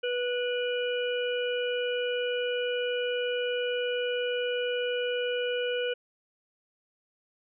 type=harmonic tone with a mistuned harmonic; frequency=490.5 Hz; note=B4; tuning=12 cents flat; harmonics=1 / 3 / 5 / 6; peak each=-28 / -36 / -40 / -36 dBFS; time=0.03-5.94 s; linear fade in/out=10 ms; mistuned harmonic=5; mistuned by=-17 cents; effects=none